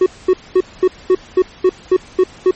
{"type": "tone bursts", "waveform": "triangle", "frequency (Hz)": 370, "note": "F#4", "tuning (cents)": 0, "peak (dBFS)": -5, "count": 10, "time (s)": [0.01, 2.51], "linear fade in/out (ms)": 5, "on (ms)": 52, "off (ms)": 220, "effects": ["pink hiss -40 dBFS RMS until 2.55 s", "MP3 32 kbps"]}